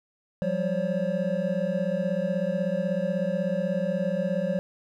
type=tone cluster; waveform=triangle; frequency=176 / 192.4 / 535 / 571 Hz; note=F3 / G3 / C5 / D5; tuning=+14 / -32 / +38 / -49 cents; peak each=-28 dBFS; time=0.42-4.59 s; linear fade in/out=0 ms; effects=none